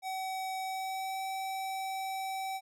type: tone with pitch glide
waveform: square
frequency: 758 to 767.7 Hz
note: F#5 to G5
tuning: +42 to -36 cents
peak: -35 dBFS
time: 0.02-2.61 s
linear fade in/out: 50 ms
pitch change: +22 cents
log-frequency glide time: 0.6-1.22 s
effects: none